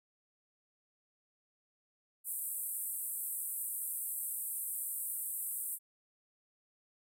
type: band-pass noise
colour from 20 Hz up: white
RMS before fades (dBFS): -39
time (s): 2.24-5.79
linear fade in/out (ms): 50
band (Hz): 8100 to 15000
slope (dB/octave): 96
effects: none